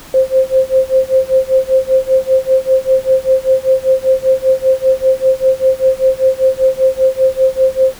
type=tone with tremolo; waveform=sine; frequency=525 Hz; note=C5; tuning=6 cents sharp; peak=-5 dBFS; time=0.14-7.94 s; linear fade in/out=2 ms; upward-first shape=sine; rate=5.1 Hz; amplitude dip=95%; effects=pink hiss -36 dBFS RMS until 7.99 s